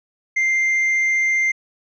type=tone; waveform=triangle; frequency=2095 Hz; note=C7; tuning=2 cents sharp; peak=-14 dBFS; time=0.36-1.52 s; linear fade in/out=10 ms; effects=resampled to 16000 Hz